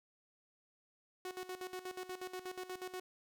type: tone with tremolo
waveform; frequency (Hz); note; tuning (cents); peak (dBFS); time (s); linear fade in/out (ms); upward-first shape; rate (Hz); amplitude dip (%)
sawtooth; 368.2; F#4; -8; -37; 1.25-3; 2; square; 8.3; 75
effects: none